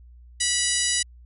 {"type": "harmonic tone with a mistuned harmonic", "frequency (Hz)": 977, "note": "B5", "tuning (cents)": -19, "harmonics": [2, 3, 4, 5, 6, 7, 8, 9, 10], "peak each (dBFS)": [-30, -30, -30, -30, -30, -30, -30, -30, -30], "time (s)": [0.4, 1.03], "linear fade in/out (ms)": 10, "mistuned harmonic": 9, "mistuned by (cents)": 40, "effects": ["added 60 Hz sine -45 dBFS peak until 1.25 s"]}